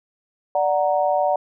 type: chord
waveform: sine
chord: D augmented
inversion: none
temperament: equal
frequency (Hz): 587.3 / 740 / 932.3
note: D5 / F#5 / A#5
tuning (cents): 0 / 0 / 0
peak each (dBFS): -20 / -20 / -25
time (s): 0.55-1.36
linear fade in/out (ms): 2
effects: none